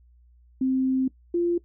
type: tone pair in turn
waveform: sine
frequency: 261.6 / 345.8 Hz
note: C4 / F4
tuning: 0 / -17 cents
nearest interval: perfect fourth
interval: 483 cents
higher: second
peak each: -20 dBFS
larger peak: neither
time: 0.61-1.08 / 1.34-1.58 s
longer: first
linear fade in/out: 5 ms
effects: noise-tail reverb RT60 0.1 s tail -19 dB re dry + added 60 Hz sine -53 dBFS peak until 1.64 s